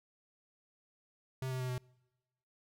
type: tone with pitch steps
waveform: square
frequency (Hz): 130.81 / 129.08 / 127.38 / 125.7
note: C3 / C3 / C3 / B2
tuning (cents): 0 / -23 / -46 / +31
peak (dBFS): -36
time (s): 1.42-1.78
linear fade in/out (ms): 2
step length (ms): 90
effects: noise-tail reverb RT60 1.0 s tail -25 dB re dry